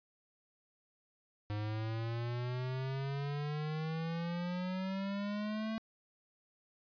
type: exponential sweep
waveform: square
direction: up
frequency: 103.83 to 223.5 Hz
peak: -36 dBFS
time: 1.5-5.78 s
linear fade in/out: 0 ms
effects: resampled to 11025 Hz